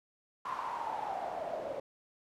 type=noise with band-pass filter sweep; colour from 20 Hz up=pink; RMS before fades=-38 dBFS; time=0.45-1.8 s; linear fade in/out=5 ms; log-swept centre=1100 to 560 Hz; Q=7.1; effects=none